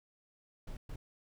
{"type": "noise bursts at uneven times", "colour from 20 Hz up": "brown", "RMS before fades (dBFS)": -43, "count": 2, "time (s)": [[0.67, 0.77], [0.89, 0.96]], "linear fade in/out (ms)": 5, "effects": []}